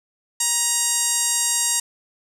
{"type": "tone with band-pass filter", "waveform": "sawtooth", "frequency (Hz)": 945, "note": "A#5", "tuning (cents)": 23, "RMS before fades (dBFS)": -21, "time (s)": [0.4, 1.8], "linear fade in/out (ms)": 5, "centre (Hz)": 7900, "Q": 3.2, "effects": []}